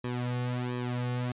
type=tone with flanger; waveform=sawtooth; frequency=123.47 Hz; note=B2; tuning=in tune; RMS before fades=-32 dBFS; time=0.04-1.32 s; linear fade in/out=5 ms; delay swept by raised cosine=1.4 to 3.1 ms; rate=1.4 Hz; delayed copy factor=-0.9; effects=resampled to 8000 Hz